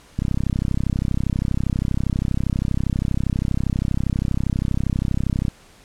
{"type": "click train", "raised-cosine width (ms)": 5, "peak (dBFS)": -9, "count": 173, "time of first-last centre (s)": [0.19, 5.482], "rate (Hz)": 32.5, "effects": ["pink hiss -50 dBFS RMS until 5.84 s", "low-pass 10000 Hz 12 dB/octave"]}